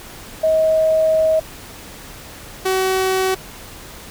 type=tone pair in turn; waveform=sine / sawtooth; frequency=635 / 377.6 Hz; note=D#5 / F#4; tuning=+35 / +35 cents; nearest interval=major sixth; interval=900 cents; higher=first; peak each=-12 dBFS; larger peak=neither; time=0.43-1.4 / 2.65-3.35 s; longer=first; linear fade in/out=10 ms; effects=pink hiss -37 dBFS RMS until 4.1 s